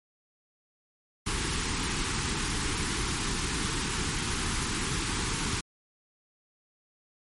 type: band-stop noise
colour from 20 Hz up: pink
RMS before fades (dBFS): -30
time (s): 1.26-5.61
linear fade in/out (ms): 10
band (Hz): 430 to 860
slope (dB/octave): 48
effects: MP3 48 kbps